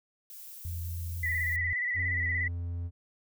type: noise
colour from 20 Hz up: violet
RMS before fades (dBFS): -46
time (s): 0.3-1.56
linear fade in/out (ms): 0
type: tone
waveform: sine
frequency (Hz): 85.6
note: F2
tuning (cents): -34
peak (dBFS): -33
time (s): 0.65-1.73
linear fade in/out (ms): 0
type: tone with vibrato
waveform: sine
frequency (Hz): 1971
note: B6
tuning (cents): -4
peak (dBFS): -28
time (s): 1.23-2.48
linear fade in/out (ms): 5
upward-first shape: square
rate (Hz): 17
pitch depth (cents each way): 38
type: tone with pitch glide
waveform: triangle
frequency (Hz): 89.1 to 86.31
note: F2 to F2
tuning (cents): +35 to -20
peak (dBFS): -30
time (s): 1.94-2.91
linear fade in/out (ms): 50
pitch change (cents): -55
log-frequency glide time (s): 2.12-2.19
effects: none